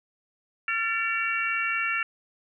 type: harmonic tone with a mistuned harmonic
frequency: 456.4 Hz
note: A#4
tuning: 37 cents flat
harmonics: 3 / 4 / 5 / 6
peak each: -30 / -30 / -30 / -30 dBFS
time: 0.68-2.03 s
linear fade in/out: 2 ms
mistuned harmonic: 4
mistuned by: -58 cents
effects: none